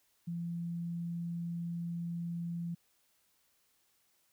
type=tone; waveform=sine; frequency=170.4 Hz; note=F3; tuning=42 cents flat; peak=-35 dBFS; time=0.27-2.75 s; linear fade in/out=10 ms; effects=white hiss -73 dBFS RMS until 4.32 s